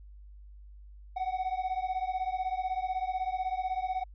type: beating tone pair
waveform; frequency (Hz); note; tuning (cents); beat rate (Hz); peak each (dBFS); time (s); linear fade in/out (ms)
triangle; 740 / 756; F#5 / F#5; 0 / +37; 16; -31; 1.16-4.04; 10
effects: added 50 Hz sine -47 dBFS peak until 4.14 s + resampled to 11025 Hz